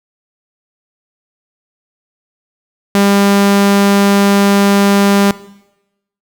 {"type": "tone", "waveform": "sawtooth", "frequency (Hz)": 200, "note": "G3", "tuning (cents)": 35, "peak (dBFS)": -4, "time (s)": [2.95, 5.31], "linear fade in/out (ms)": 0, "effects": ["noise-tail reverb RT60 0.9 s tail -18 dB re dry"]}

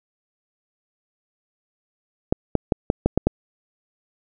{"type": "clicks", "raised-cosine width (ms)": 2, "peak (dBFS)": -3, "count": 7, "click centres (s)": [2.325, 2.553, 2.722, 2.901, 3.06, 3.176, 3.27], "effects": []}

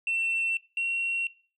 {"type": "tone pair in turn", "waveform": "sine", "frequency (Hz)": [2697, 2733], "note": ["E7", "F7"], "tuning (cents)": [39, -38], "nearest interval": "unison", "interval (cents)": 23, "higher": "second", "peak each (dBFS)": -24, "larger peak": "neither", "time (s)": [[0.07, 0.57], [0.77, 1.27]], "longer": "neither", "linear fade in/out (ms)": 2, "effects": ["noise-tail reverb RT60 0.4 s tail -21 dB re dry", "tanh soft clip ceiling -22 dBFS"]}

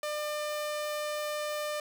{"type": "tone", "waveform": "sawtooth", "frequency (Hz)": 599, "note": "D5", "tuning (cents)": 34, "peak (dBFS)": -28, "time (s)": [0.03, 1.8], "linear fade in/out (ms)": 2, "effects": []}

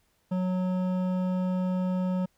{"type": "tone with hard clipping", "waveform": "triangle", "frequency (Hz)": 183.8, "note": "F#3", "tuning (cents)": -11, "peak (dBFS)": -27, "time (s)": [0.31, 2.26], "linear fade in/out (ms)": 10, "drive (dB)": 15, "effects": ["pink hiss -70 dBFS RMS until 2.37 s"]}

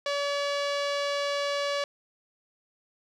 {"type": "tone with low-pass filter", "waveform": "sawtooth", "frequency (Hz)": 570, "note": "C#5", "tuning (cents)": 48, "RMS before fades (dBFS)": -29, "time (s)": [0.06, 1.84], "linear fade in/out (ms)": 2, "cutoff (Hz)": 4600, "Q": 1.6, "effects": ["10-bit"]}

